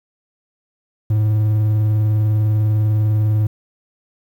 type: tone with vibrato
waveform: triangle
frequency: 106.9 Hz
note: A2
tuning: 49 cents flat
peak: -11 dBFS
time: 1.1-3.47 s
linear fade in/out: 5 ms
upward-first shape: sine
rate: 20 Hz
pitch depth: 50 cents each way
effects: 8-bit